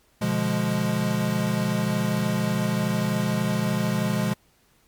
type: chord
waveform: square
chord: B diminished seventh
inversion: none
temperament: equal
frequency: 123.47 / 146.83 / 174.61 / 207.7 Hz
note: B2 / D3 / F3 / Ab3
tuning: 0 / 0 / 0 / 0 cents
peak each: -29 / -32 / -28 / -26 dBFS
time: 0.21-4.34 s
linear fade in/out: 10 ms
effects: pink hiss -62 dBFS RMS until 4.87 s + MP3 96 kbps